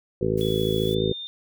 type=harmonic tone; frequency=54.2 Hz; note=A1; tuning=25 cents flat; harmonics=1 / 2 / 3 / 4 / 5 / 6 / 7 / 8 / 9; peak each=-36 / -30 / -29 / -32 / -34 / -35 / -25 / -29 / -29 dBFS; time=0.21-1.13 s; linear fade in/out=5 ms
type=noise; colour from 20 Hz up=blue; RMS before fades=-43 dBFS; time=0.37-0.95 s; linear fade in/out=10 ms
type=tone with pitch glide; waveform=sine; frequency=3398 to 3621 Hz; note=G#7 to A7; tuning=+39 to +49 cents; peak=-32 dBFS; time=0.41-1.27 s; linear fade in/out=0 ms; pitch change=+110 cents; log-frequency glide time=0.85-1.02 s
effects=none